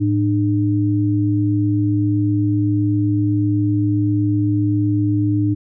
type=tone pair together; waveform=sine; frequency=107.61 / 301.3 Hz; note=A2 / D4; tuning=-38 / +44 cents; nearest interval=octave + tritone; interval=1782 cents; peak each=-17 dBFS; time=0-5.55 s; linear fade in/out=20 ms; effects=none